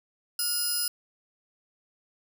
10% pulse tone pair together, 1417 / 5050 Hz, F6 / D#8, +25 / +25 cents, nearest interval octave + minor seventh, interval 2200 cents, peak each -28 / -21 dBFS, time 0.39-0.88 s, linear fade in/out 2 ms, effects none

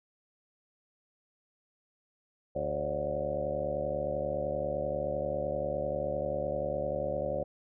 harmonic tone with a mistuned harmonic, 73 Hz, D2, 10 cents flat, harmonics 1 / 2 / 3 / 4 / 5 / 6 / 7 / 8 / 9 / 10, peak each -43 / -42 / -44 / -46 / -43 / -44 / -34 / -34 / -45 / -43 dBFS, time 2.55-7.44 s, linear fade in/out 10 ms, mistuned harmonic 7, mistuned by +76 cents, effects none

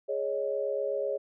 sine chord, Ab suspended fourth, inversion none, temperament equal, 415.3 / 554.4 / 622.3 Hz, Ab4 / Db5 / Eb5, 0 / 0 / 0 cents, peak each -33 / -30 / -36 dBFS, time 0.08-1.18 s, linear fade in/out 20 ms, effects none

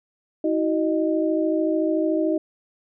sine tone cluster, 319.9 / 373.5 / 616 Hz, D#4 / F#4 / D#5, +48 / +16 / -17 cents, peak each -21 / -26 / -25 dBFS, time 0.44-2.38 s, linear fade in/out 5 ms, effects none

